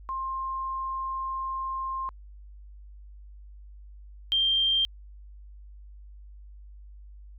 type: tone pair in turn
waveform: sine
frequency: 1059 / 3173 Hz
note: C6 / G7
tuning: +21 / +20 cents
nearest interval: octave + perfect fifth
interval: 1899 cents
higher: second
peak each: -29 / -21 dBFS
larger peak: second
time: 0.09-2.09 / 4.32-4.85 s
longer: first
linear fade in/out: 0 ms
effects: added 50 Hz sine -44 dBFS peak until 7.38 s